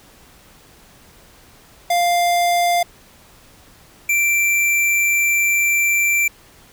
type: tone pair in turn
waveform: square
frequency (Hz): 698.5 / 2349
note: F5 / D7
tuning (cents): 0 / 0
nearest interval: octave + major sixth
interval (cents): 2100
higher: second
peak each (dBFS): -15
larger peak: neither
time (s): 1.9-2.83 / 4.09-6.28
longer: second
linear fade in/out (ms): 5
effects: pink hiss -48 dBFS RMS until 6.72 s

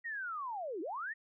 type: linear two-way sweep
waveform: sine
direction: down then up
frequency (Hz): 1911 to 300 to 1911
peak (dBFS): -37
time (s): 0.04-1.14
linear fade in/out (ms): 20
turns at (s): 0.81
effects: none

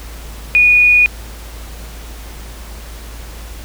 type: tone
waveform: sine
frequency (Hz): 2459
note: D#7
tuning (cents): -21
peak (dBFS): -6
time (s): 0.55-1.06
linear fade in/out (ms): 0
effects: added 55 Hz sine -29 dBFS peak until 3.64 s + pink hiss -36 dBFS RMS until 3.64 s

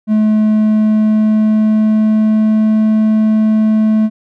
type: tone with pitch glide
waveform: triangle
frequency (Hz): 214.9 to 217.1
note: A3 to A3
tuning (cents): -41 to -23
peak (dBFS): -6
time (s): 0.07-4.1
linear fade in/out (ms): 50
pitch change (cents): +18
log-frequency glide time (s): 0.43-2.86
effects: none

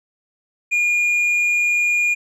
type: tone with tanh clipping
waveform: sine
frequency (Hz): 2427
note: D#7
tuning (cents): -44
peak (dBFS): -16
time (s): 0.71-2.15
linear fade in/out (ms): 20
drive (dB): 4
effects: none

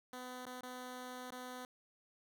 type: tone with dropouts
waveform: 10% pulse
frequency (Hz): 251.6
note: B3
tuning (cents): +32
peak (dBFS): -37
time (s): 0.13-1.65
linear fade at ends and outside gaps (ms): 1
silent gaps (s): 0.454-0.465 / 0.608-0.632 / 1.306-1.322
effects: none

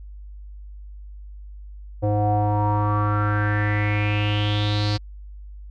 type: tone with low-pass filter sweep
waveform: square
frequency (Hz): 104.3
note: G#2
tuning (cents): +8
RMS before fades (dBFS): -21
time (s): 2.02-4.98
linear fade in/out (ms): 20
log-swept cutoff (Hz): 600 to 4600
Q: 6.5
effects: added 50 Hz sine -36 dBFS peak until 5.7 s

